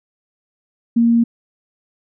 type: tone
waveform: sine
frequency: 233.1 Hz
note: A#3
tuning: in tune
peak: -10 dBFS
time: 0.96-1.24 s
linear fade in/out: 10 ms
effects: none